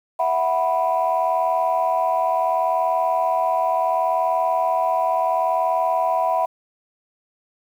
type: chord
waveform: sine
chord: E suspended second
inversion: none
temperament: equal with one note detuned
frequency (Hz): 659.3 / 740 / 984.9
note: E5 / F#5 / B5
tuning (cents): 0 / 0 / -5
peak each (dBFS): -21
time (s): 0.19-6.46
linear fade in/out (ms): 10
effects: tanh soft clip ceiling -10 dBFS + 8-bit